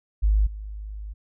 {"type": "tone with level steps", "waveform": "sine", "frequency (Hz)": 51.91, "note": "G#1", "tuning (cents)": 0, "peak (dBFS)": [-16, -32], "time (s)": [0.22, 1.14], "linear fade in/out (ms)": 20, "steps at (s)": 0.46, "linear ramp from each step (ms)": 10, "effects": []}